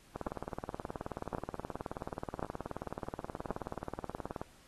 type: two click trains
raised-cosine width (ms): 1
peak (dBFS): -24 / -20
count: 81 / 4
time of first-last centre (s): 0.16-4.415 / 0.27-3.506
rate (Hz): 18.8 / 0.927
effects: pink hiss -62 dBFS RMS until 4.67 s + AAC 32 kbps